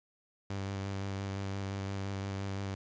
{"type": "tone with vibrato", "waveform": "sawtooth", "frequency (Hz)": 98, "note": "G2", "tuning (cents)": 0, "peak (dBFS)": -31, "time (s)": [0.5, 2.75], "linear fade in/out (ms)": 5, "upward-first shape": "square", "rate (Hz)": 5.8, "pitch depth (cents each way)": 15, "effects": ["resampled to 16000 Hz", "10-bit"]}